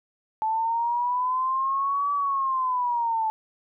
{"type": "linear two-way sweep", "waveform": "sine", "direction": "up then down", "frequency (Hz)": [870, 1150, 870], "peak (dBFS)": -22, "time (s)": [0.42, 3.3], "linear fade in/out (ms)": 0, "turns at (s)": 2.13, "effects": []}